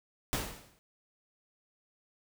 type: noise with exponential decay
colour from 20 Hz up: pink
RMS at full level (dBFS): -30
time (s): 0.33-0.79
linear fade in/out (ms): 0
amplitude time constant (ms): 100
effects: none